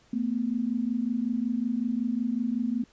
sine tone pair together, 224.6 / 250 Hz, A3 / B3, +36 / +21 cents, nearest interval major second, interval 185 cents, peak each -28 dBFS, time 0.13-2.84 s, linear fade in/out 5 ms, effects pink hiss -61 dBFS RMS until 2.92 s + resampled to 16000 Hz

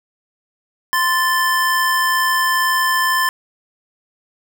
square tone pair together, 1041 / 1755.7 Hz, C6 / A6, -9 / -4 cents, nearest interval major sixth, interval 905 cents, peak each -18 dBFS, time 0.93-3.29 s, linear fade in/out 0 ms, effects none

